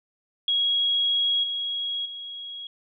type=tone with level steps; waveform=sine; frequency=3309 Hz; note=G#7; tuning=7 cents flat; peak=-20 / -26 / -34 dBFS; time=0.48-2.67 s; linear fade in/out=2 ms; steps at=1.43 / 2.05 s; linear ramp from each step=10 ms; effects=none